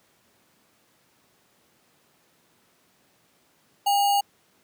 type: tone with sample-and-hold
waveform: sine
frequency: 805 Hz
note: G5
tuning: 46 cents sharp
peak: -18 dBFS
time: 3.86-4.21 s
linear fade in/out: 10 ms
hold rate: 3675 Hz
effects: pink hiss -63 dBFS RMS until 4.63 s + high-pass 150 Hz 12 dB/octave